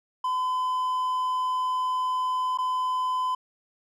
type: tone with dropouts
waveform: triangle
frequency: 1015 Hz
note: B5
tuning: 47 cents sharp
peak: -22 dBFS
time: 0.24-3.35 s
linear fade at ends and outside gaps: 5 ms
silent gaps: 2.575-2.585 s
effects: none